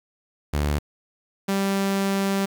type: tone pair in turn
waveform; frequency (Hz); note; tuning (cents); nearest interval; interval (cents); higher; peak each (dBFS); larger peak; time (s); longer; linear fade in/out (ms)
sawtooth; 73.42 / 196.01; D2 / G3; 0 / 0; octave + perfect fourth; 1700; second; -17; neither; 0.53-0.79 / 1.48-2.46; second; 10
effects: 8-bit